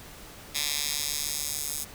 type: tone with high-pass filter sweep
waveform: 10% pulse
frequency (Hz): 146.83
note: D3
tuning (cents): 0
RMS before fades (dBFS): -31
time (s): 0.54-1.85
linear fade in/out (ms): 20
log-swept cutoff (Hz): 3600 to 8100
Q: 1
effects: pink hiss -46 dBFS RMS until 1.94 s